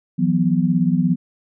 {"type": "chord", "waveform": "sine", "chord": "E suspended second", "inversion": "none", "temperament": "equal with one note detuned", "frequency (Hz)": [164.81, 181.92, 246.9], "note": ["E3", "F#3", "B3"], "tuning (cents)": [0, -29, 0], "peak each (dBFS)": [-19, -18, -20], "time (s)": [0.18, 1.16], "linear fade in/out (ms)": 20, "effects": []}